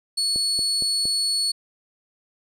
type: tone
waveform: 35% pulse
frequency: 4400 Hz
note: C#8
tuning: 14 cents flat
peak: -19 dBFS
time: 0.17-1.52 s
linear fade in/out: 10 ms
type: click train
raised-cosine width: 2 ms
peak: -22 dBFS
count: 4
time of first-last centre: 0.36-1.054 s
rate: 4.32 Hz
effects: resampled to 32000 Hz